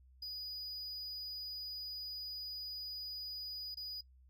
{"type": "tone with dropouts", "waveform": "triangle", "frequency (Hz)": 4940, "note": "D#8", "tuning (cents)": -13, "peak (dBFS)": -40, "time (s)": [0.22, 4.01], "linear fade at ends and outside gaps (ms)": 5, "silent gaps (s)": [3.746, 3.77], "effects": ["noise-tail reverb RT60 0.1 s tail -18 dB re dry", "added 64 Hz sine -60 dBFS peak until 4.29 s"]}